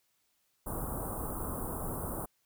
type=band-stop noise; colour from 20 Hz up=pink; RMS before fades=-37 dBFS; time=0.66-2.26 s; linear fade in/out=10 ms; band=1300 to 9100 Hz; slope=48 dB/octave; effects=white hiss -75 dBFS RMS until 2.45 s